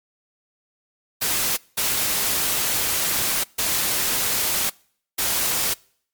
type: noise bursts at uneven times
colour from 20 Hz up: white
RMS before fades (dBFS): -22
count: 4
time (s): 1.21-1.57 / 1.77-3.44 / 3.58-4.7 / 5.18-5.74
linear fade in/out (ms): 10
effects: noise-tail reverb RT60 0.6 s tail -26 dB re dry + MP3 96 kbps